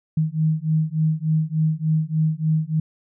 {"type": "beating tone pair", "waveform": "sine", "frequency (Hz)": [155.56, 158.96], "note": ["D#3", "D#3"], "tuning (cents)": [0, 37], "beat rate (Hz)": 3.4, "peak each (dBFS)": -21, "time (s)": [0.17, 2.8], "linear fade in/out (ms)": 5, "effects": []}